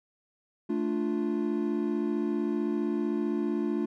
triangle chord, D minor, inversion second, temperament equal, 220 / 293.7 / 349.2 Hz, A3 / D4 / F4, 0 / 0 / 0 cents, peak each -29 dBFS, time 0.69-3.86 s, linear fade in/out 10 ms, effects none

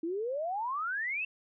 sine exponential sweep, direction up, 316.3 to 2718 Hz, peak -31 dBFS, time 0.03-1.25 s, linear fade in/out 5 ms, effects none

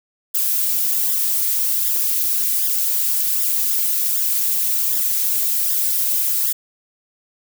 violet noise with flanger, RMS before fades -19 dBFS, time 0.34-6.53 s, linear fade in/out 10 ms, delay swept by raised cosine 0.57 to 5.87 ms, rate 1.3 Hz, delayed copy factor +0.8, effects none

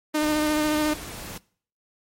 sawtooth tone with vibrato, 303.9 Hz, D#4, 41 cents flat, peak -17 dBFS, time 0.14-0.94 s, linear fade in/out 10 ms, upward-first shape sine, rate 14 Hz, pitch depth 18 cents each way
pink noise, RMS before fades -37 dBFS, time 0.22-1.38 s, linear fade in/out 5 ms
effects noise-tail reverb RT60 0.5 s tail -22 dB re dry + MP3 64 kbps

